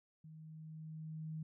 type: tone with level ramp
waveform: sine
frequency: 157.4 Hz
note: D#3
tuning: 20 cents sharp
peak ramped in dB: -52 to -40 dBFS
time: 0.24-1.43 s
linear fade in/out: 5 ms
effects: none